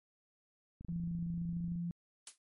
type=click train; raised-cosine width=5 ms; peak=-36 dBFS; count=26; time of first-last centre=0.81-1.757 s; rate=26.4 Hz
type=tone with pitch glide; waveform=sine; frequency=170 to 171.88 Hz; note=F3 to F3; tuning=-46 to -27 cents; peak=-35 dBFS; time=0.89-1.91 s; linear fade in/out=0 ms; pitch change=+19 cents; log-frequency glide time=1.49-1.7 s
type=noise with exponential decay; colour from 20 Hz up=blue; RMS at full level=-39 dBFS; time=2.27-2.38 s; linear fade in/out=2 ms; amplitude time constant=23 ms
effects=MP3 48 kbps